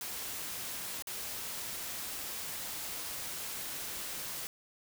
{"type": "noise with dropouts", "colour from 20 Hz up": "white", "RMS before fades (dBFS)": -40, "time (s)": [0.01, 4.47], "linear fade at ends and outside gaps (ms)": 1, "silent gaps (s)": [1.023, 1.071], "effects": []}